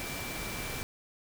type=tone in noise; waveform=sine; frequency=2338 Hz; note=D7; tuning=8 cents flat; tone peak=-43 dBFS; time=0-0.83 s; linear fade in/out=0 ms; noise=pink; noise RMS=-38 dBFS; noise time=0-0.83 s; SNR=-8 dB; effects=none